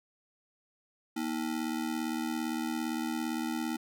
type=ring-modulated tone; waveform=square; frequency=277.2 Hz; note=C#4; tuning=in tune; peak=-29 dBFS; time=1.16-3.77 s; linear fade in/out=10 ms; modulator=38.8 Hz; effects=none